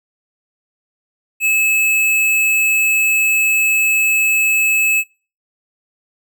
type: tone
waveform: square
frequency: 2596 Hz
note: E7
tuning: 27 cents flat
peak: -13 dBFS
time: 1.4-5.04 s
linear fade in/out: 50 ms
effects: noise-tail reverb RT60 0.4 s tail -25 dB re dry